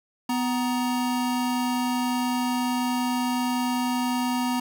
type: tone pair together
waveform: square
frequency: 249.5 / 942 Hz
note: B3 / A#5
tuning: +18 / +18 cents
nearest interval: octave + major seventh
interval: 2300 cents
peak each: -25 / -30 dBFS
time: 0.29-4.6 s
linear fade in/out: 5 ms
effects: none